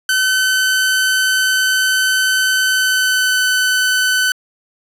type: tone with pitch glide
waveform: sawtooth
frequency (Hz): 1523 to 1509.9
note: F#6 to F#6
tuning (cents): +50 to +35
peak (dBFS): -9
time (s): 0.09-4.32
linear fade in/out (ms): 2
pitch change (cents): -15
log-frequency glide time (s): 2.64-3.42
effects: resampled to 32000 Hz + 8-bit